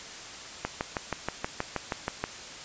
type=click train; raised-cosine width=0.5 ms; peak=-13 dBFS; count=11; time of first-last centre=0.65-2.24 s; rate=6.29 Hz; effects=white hiss -42 dBFS RMS until 2.64 s + resampled to 16000 Hz